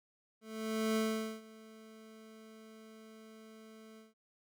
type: tone with ADSR envelope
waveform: 25% pulse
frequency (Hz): 220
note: A3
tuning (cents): 0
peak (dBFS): -26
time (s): 0.41-4.14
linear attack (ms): 550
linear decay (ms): 450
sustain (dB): -23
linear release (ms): 160
effects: none